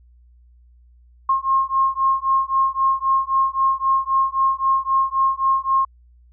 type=beating tone pair; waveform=sine; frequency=1070 / 1073.8 Hz; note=C6 / C6; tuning=+38 / +45 cents; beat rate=3.8 Hz; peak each=-19 dBFS; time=1.29-5.85 s; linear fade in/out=5 ms; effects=added 60 Hz sine -48 dBFS peak until 6.32 s